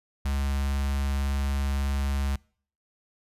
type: tone with notch filter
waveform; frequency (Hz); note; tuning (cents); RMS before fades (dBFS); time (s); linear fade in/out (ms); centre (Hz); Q
square; 69.1; C#2; -5; -27; 0.25-2.36; 5; 410; 0.88
effects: noise-tail reverb RT60 0.5 s tail -24 dB re dry + resampled to 32000 Hz